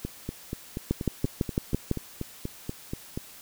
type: two click trains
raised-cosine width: 3 ms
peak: -11 / -18 dBFS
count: 7 / 14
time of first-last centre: 0.91-1.913 / 0.05-3.175 s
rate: 5.98 / 4.16 Hz
effects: white hiss -48 dBFS RMS until 3.41 s